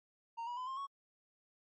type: tone with pitch steps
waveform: triangle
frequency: 924 / 967.1 / 1012.3 / 1059.6 / 1109 Hz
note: A#5 / B5 / B5 / C6 / C#6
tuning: -16 / -37 / +42 / +22 / 0 cents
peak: -37 dBFS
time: 0.37-0.87 s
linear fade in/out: 20 ms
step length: 100 ms
effects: MP3 32 kbps